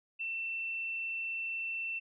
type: tone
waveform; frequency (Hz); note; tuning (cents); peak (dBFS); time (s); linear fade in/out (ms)
sine; 2686; E7; +32; -34; 0.19-2; 20
effects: none